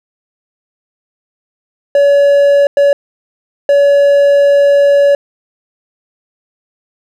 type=tone bursts at uneven times; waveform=triangle; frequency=567 Hz; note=C#5; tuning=39 cents sharp; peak=-3 dBFS; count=3; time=1.95-2.67 / 2.77-2.93 / 3.69-5.15 s; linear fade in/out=2 ms; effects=none